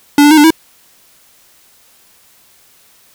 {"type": "tone with pitch steps", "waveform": "square", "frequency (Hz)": [289.3, 293.5, 313.5, 293.9, 322.8], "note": ["D4", "D4", "D#4", "D4", "E4"], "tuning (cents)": [-26, -1, 13, 1, -36], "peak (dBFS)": -4, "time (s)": [0.18, 0.505], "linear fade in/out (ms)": 2, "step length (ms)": 65, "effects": ["white hiss -48 dBFS RMS until 3.14 s"]}